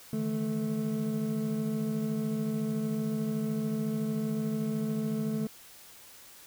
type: tone cluster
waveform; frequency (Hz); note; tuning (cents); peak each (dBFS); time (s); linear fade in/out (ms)
triangle; 149.6 / 163.2 / 217.5 / 437.6; D3 / E3 / A3 / A4; +32 / -17 / -20 / -9; -35 / -37 / -28 / -37; 0.13-5.47; 2
effects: white hiss -52 dBFS RMS until 6.46 s